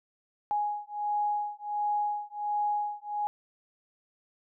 sine beating tone pair, 830.6 / 832 Hz, G#5 / G#5, 0 / +3 cents, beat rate 1.4 Hz, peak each -31 dBFS, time 0.51-3.27 s, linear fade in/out 0 ms, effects none

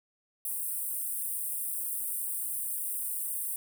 pink high-pass noise, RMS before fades -34 dBFS, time 0.45-3.56 s, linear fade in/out 2 ms, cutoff 8500 Hz, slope 96 dB/octave, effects none

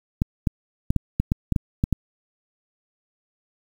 clicks, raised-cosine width 5 ms, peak -7 dBFS, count 10, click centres 0.219 / 0.472 / 0.905 / 0.963 / 1.2 / 1.319 / 1.523 / 1.562 / 1.839 / 1.927 s, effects 7-bit

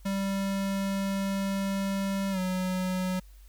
square tone with pitch glide, 195.7 to 184.72 Hz, G3 to F#3, -3 to -3 cents, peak -28 dBFS, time 0.05-3.2 s, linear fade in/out 10 ms, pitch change -100 cents, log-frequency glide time 2.31-2.39 s, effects added 48 Hz sine -48 dBFS peak until 3.48 s + white hiss -63 dBFS RMS until 3.48 s

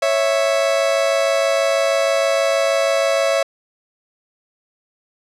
40% pulse tone pair together, 553 / 659.3 Hz, C#5 / E5, -4 / 0 cents, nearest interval minor third, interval 304 cents, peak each -17 dBFS, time 0.02-3.43 s, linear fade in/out 5 ms, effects low-pass 8000 Hz 12 dB/octave

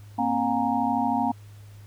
sine tone cluster, 234.5 / 267.4 / 715 / 819 / 932 Hz, A#3 / C4 / F5 / G#5 / A#5, +11 / +38 / +41 / -24 / -1 cents, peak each -28 dBFS, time 0.18-1.32 s, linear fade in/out 10 ms, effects added 103 Hz sine -43 dBFS peak until 1.86 s + pink hiss -57 dBFS RMS until 1.86 s

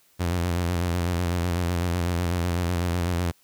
sawtooth tone with vibrato, 87.31 Hz, F2, in tune, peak -19 dBFS, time 0.19-3.32 s, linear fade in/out 20 ms, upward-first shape square, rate 8 Hz, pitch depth 46 cents each way, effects white hiss -61 dBFS RMS until 3.43 s

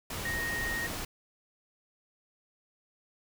sine tone in noise, 1864.7 Hz, A#6, in tune, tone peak -32 dBFS, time 0.25-0.87 s, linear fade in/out 5 ms, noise pink, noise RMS -37 dBFS, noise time 0.1-1.05 s, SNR +2 dB, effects none

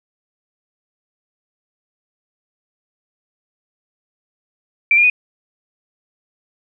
sine tone with pitch steps, 2346 / 2411 / 2477 Hz, D7 / D7 / D#7, -2 / +45 / -8 cents, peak -9 dBFS, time 4.91-5.099 s, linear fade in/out 2 ms, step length 63 ms, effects none

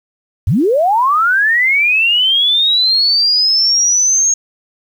sine linear sweep, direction up, 69 to 6570 Hz, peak -9 dBFS, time 0.47-4.34 s, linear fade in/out 5 ms, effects 7-bit

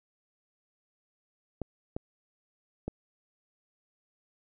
clicks, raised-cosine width 2 ms, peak -20 dBFS, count 3, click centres 1.617 / 1.965 / 2.88 s, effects none

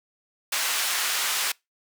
pink band-pass noise, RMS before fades -26 dBFS, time 0.52-1.52 s, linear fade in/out 5 ms, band 1400 to 16000 Hz, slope 12 dB/octave, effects noise-tail reverb RT60 0.2 s tail -25 dB re dry

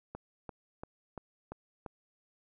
click train, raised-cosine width 1 ms, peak -27 dBFS, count 6, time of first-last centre 0.15-1.862 s, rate 2.92 Hz, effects none

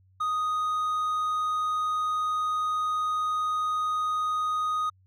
triangle tone, 1244.5 Hz, D#6, in tune, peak -23 dBFS, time 0.2-4.9 s, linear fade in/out 10 ms, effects added 94 Hz sine -58 dBFS peak until 5.06 s

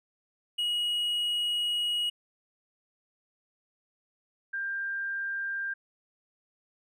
triangle / sine tone pair in turn, 2900 / 1591.3 Hz, F#7 / G6, -35 / +26 cents, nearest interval minor seventh, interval 1039 cents, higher first, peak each -25 / -30 dBFS, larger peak first, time 0.58-2.1 / 4.53-5.74 s, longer first, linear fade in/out 10 ms, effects none

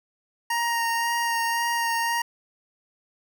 25% pulse tone with vibrato, 932.3 Hz, A#5, in tune, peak -19 dBFS, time 0.5-2.22 s, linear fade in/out 5 ms, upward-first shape sine, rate 1.9 Hz, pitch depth 15 cents each way, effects none

